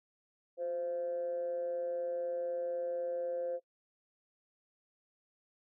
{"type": "tone with amplitude modulation", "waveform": "sine", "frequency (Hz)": 520, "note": "C5", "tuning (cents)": -11, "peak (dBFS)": -30, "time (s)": [0.57, 3.6], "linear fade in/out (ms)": 50, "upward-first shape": "sine", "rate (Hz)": 164, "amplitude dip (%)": 60, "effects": ["noise-tail reverb RT60 0.1 s tail -20 dB re dry", "tanh soft clip ceiling -27 dBFS"]}